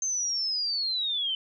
sine linear sweep, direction down, 6330 to 3026 Hz, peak -26 dBFS, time 0.02-1.35 s, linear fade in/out 2 ms, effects none

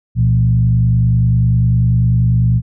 sine tone with frequency modulation, 118.9 Hz, A#2, 35 cents sharp, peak -9 dBFS, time 0.15-2.62 s, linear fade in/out 50 ms, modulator 50.2 Hz, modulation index 0.77, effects none

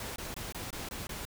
pink noise bursts, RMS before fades -40 dBFS, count 7, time 0-1.252 s, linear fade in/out 2 ms, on 160 ms, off 22 ms, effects none

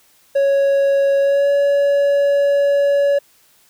triangle tone with pitch glide, 554.4 to 565.7 Hz, C#5 to C#5, 0 to +35 cents, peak -10 dBFS, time 0.35-3.19 s, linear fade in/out 10 ms, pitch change +35 cents, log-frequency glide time 1.2-1.5 s, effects white hiss -54 dBFS RMS until 3.69 s

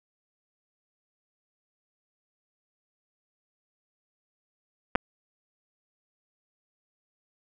clicks, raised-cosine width 0.5 ms, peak -10 / -7 dBFS, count 2, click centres 4.953 / 4.957 s, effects none

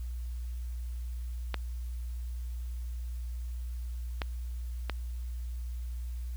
clicks, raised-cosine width 0.3 ms, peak -16 dBFS, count 3, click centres 1.543 / 4.218 / 4.897 s, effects added 60 Hz sine -34 dBFS peak until 6.36 s + white hiss -60 dBFS RMS until 6.36 s

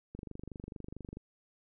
click train, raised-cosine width 3 ms, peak -30 dBFS, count 26, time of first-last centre 0.15-1.17 s, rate 24.5 Hz, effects none

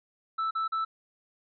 triangle tone bursts, 1318.5 Hz, E6, in tune, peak -25 dBFS, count 3, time 0.38-0.85 s, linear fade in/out 10 ms, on 130 ms, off 40 ms, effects resampled to 11025 Hz

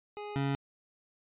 25% pulse tone pair in turn, 415.3 / 138.59 Hz, G#4 / C#3, 0 / 0 cents, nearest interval octave + perfect fifth, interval 1900 cents, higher first, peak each -35 / -25 dBFS, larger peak second, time 0.17-0.36 / 0.36-0.55 s, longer neither, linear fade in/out 0 ms, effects resampled to 8000 Hz

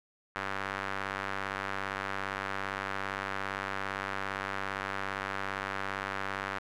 square tone with band-pass filter, 48.77 Hz, G1, 8 cents flat, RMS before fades -36 dBFS, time 0.35-6.59 s, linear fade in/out 10 ms, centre 1500 Hz, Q 1.6, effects none

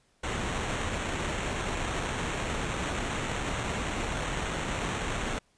pink noise with sample-and-hold, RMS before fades -32 dBFS, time 0.23-5.39 s, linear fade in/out 10 ms, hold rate 4900 Hz, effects pink hiss -68 dBFS RMS until 5.57 s + resampled to 22050 Hz

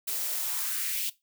blue noise with high-pass filter sweep, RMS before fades -31 dBFS, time 0.07-1.1 s, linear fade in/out 10 ms, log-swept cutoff 310 to 3100 Hz, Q 2.5, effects noise-tail reverb RT60 0.2 s tail -18 dB re dry

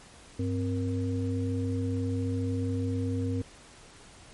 sine tone cluster, 98.6 / 260.7 / 469.5 Hz, G2 / C4 / A#4, +11 / -6 / +12 cents, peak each -29 / -31 / -37 dBFS, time 0.39-3.42 s, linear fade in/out 5 ms, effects pink hiss -52 dBFS RMS until 4.33 s + MP3 48 kbps

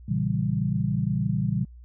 sine chord, A# diminished seventh, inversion none, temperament equal, 116.54 / 138.59 / 164.81 / 196 Hz, A#2 / C#3 / E3 / G3, 0 / 0 / 0 / 0 cents, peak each -28 dBFS, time 0.08-1.65 s, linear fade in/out 10 ms, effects added 60 Hz sine -43 dBFS peak until 1.84 s

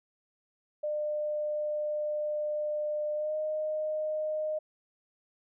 sine tone with pitch glide, 601 to 616.5 Hz, D5 to D#5, +40 to -16 cents, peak -29 dBFS, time 0.83-4.59 s, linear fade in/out 10 ms, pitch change +44 cents, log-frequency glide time 3.15-3.35 s, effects none

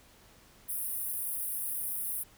pink high-pass noise, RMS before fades -35 dBFS, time 0.68-2.24 s, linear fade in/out 20 ms, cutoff 9300 Hz, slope 96 dB/octave, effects pink hiss -59 dBFS RMS until 2.37 s

